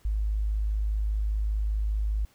sine tone, 52.5 Hz, G#1, 19 cents sharp, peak -24 dBFS, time 0.05-2.25 s, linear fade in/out 0 ms, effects pink hiss -62 dBFS RMS until 2.34 s

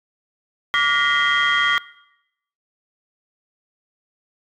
sine tone cluster, 1158 / 1423 / 1882 / 2025 / 3227 Hz, D6 / F6 / A#6 / B6 / G7, -25 / +32 / +16 / +43 / +50 cents, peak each -21 dBFS, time 0.74-1.78 s, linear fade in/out 0 ms, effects noise-tail reverb RT60 0.8 s tail -20 dB re dry + tanh soft clip ceiling -9 dBFS

